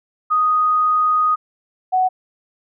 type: tone pair in turn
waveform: sine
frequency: 1244.5 / 743.7 Hz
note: D#6 / F#5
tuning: 0 / +9 cents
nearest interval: major sixth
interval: 891 cents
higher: first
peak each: -13 dBFS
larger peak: neither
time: 0.3-1.36 / 1.92-2.09 s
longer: first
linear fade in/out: 20 ms
effects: none